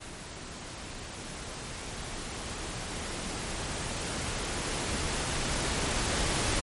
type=noise with level ramp; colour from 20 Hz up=pink; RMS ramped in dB=-43 to -28 dBFS; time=0-6.61 s; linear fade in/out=20 ms; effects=MP3 48 kbps